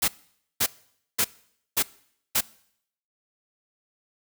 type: noise bursts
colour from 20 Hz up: white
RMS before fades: -22 dBFS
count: 5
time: 0.02-2.41 s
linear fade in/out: 10 ms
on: 62 ms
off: 520 ms
effects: noise-tail reverb RT60 0.7 s tail -22 dB re dry